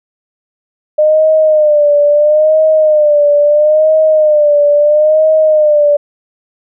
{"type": "tone with vibrato", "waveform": "sine", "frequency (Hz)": 605, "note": "D#5", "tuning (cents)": -49, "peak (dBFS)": -5, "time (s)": [0.98, 5.97], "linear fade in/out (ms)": 10, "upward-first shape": "sine", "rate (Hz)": 0.75, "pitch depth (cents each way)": 66, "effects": []}